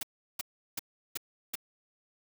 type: noise bursts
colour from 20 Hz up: white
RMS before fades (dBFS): -34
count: 5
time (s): 0.01-1.555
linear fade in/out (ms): 5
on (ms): 21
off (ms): 360
effects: none